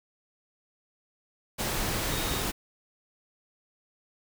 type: tone in noise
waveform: sine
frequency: 3729 Hz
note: A#7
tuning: in tune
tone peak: -40 dBFS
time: 2.1-2.42 s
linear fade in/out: 20 ms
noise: pink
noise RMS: -30 dBFS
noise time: 1.58-2.52 s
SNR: -13 dB
effects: none